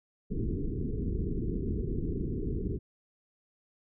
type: low-pass noise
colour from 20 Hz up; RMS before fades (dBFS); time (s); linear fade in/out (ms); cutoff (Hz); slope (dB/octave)
pink; -32; 0.3-2.79; 20; 440; 96
effects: none